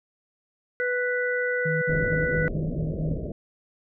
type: harmonic tone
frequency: 493.9 Hz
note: B4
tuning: in tune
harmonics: 1 / 3 / 4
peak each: -26 / -27 / -31 dBFS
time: 0.8-2.48 s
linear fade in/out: 0 ms
type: tone bursts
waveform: sine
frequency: 157.5 Hz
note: D#3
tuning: 21 cents sharp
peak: -26 dBFS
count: 7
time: 1.65-3.152 s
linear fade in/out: 10 ms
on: 170 ms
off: 52 ms
type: low-pass noise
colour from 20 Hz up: pink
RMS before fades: -31 dBFS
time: 1.89-3.32 s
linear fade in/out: 5 ms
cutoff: 640 Hz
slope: 96 dB/octave
effects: none